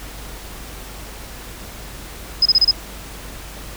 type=tone bursts; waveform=sine; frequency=5060 Hz; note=D#8; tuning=28 cents sharp; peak=-9 dBFS; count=5; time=2.42-2.712 s; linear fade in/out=5 ms; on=36 ms; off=28 ms; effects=added 50 Hz sine -36 dBFS peak until 3.76 s + pink hiss -36 dBFS RMS until 3.76 s